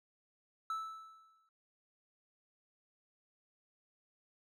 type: tone with exponential decay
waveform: triangle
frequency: 1313 Hz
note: E6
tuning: 7 cents flat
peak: -32 dBFS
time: 0.7-1.49 s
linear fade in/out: 2 ms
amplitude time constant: 170 ms
effects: none